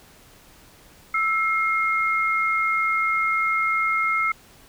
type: tone pair together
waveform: sine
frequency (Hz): 1318.5 / 2139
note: E6 / C7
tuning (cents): 0 / +38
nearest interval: minor sixth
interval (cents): 838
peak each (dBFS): -22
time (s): 1.14-4.32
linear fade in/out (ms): 5
effects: pink hiss -51 dBFS RMS until 4.68 s